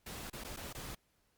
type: noise with dropouts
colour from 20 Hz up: pink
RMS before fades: -45 dBFS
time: 0.06-0.95 s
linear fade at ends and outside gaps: 5 ms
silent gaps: 0.3-0.33 / 0.438-0.446 / 0.564-0.57 / 0.729-0.748 s
effects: pink hiss -75 dBFS RMS until 1.37 s + Opus 48 kbps